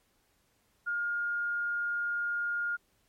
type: tone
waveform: sine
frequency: 1418 Hz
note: F6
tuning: 26 cents sharp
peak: -29 dBFS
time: 0.86-2.77 s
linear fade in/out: 20 ms
effects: pink hiss -71 dBFS RMS until 3.08 s + MP3 64 kbps